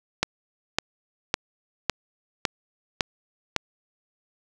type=click train; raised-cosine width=0.2 ms; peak=-3 dBFS; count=7; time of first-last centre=0.23-3.563 s; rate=1.8 Hz; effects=none